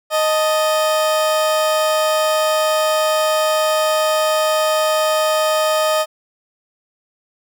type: tone pair together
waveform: 30% pulse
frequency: 622.3 / 880.1 Hz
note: D#5 / A5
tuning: 0 / 0 cents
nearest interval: tritone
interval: 600 cents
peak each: -12 / -23 dBFS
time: 0.1-6.06 s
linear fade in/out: 50 ms
effects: none